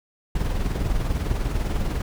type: noise with tremolo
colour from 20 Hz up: brown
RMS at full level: -22 dBFS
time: 0.35-2.02 s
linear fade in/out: 5 ms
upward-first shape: sine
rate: 20 Hz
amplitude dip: 50%
effects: none